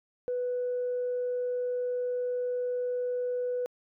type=tone; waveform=sine; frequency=494.6 Hz; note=B4; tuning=3 cents sharp; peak=-27 dBFS; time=0.28-3.66 s; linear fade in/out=0 ms; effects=tanh soft clip ceiling -24 dBFS